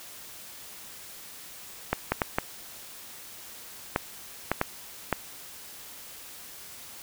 clicks, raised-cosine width 0.5 ms, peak -8 dBFS, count 8, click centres 1.93 / 2.12 / 2.218 / 2.385 / 3.961 / 4.516 / 4.614 / 5.127 s, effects white hiss -45 dBFS RMS until 7.02 s

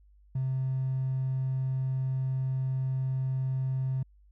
triangle tone with hard clipping, 131.4 Hz, C3, 8 cents sharp, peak -27 dBFS, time 0.35-4.03 s, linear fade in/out 5 ms, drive 3 dB, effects added 50 Hz sine -56 dBFS peak until 4.31 s

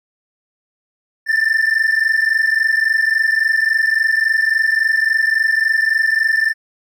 triangle tone pair together, 1768.4 / 1792 Hz, A6 / A6, +8 / +31 cents, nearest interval unison, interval 23 cents, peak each -13 dBFS, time 1.26-6.54 s, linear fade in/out 50 ms, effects tanh soft clip ceiling -7 dBFS

